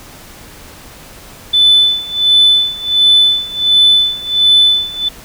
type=tone with tremolo; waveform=sine; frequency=3504 Hz; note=A7; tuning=8 cents flat; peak=-3 dBFS; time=1.53-5.09 s; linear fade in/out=10 ms; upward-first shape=sine; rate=1.4 Hz; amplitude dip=90%; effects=tanh soft clip ceiling -1 dBFS + pink hiss -36 dBFS RMS until 5.24 s